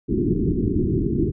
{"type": "low-pass noise", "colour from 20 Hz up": "white", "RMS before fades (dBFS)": -21, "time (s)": [0.08, 1.32], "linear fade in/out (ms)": 20, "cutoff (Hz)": 400, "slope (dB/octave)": 96, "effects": []}